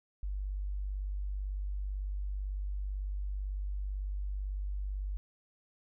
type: tone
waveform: sine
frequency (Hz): 49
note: G1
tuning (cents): 0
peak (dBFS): -33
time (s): 0.23-5.17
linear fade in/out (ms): 0
effects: none